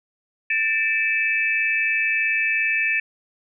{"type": "tone cluster", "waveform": "sine", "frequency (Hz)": [1779, 2327, 2604], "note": ["A6", "D7", "E7"], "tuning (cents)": [19, -17, -22], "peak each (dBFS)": -23, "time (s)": [0.5, 3], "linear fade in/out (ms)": 5, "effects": []}